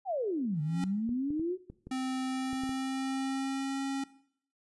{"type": "exponential two-way sweep", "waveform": "sine", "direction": "down then up", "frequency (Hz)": [818, 146.83, 380.9], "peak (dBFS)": -29, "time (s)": [0.05, 1.58], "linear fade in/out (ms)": 50, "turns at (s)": 0.61}
{"type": "tone with exponential growth", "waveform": "square", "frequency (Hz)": 273.3, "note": "C#4", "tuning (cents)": -24, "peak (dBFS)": -31, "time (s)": [0.54, 0.84], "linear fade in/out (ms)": 0, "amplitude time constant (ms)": 64}
{"type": "clicks", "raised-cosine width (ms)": 3, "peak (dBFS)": -31, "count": 8, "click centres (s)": [1.092, 1.305, 1.396, 1.7, 1.87, 2.531, 2.636, 2.693]}
{"type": "tone with pitch glide", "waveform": "square", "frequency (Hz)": [260, 272.3], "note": ["C4", "C#4"], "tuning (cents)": [-11, -31], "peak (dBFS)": -32, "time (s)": [1.91, 4.04], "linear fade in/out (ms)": 5, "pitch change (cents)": 80, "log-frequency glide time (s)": [2.24, 3.83]}
{"effects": ["noise-tail reverb RT60 0.6 s tail -18 dB re dry", "resampled to 24000 Hz"]}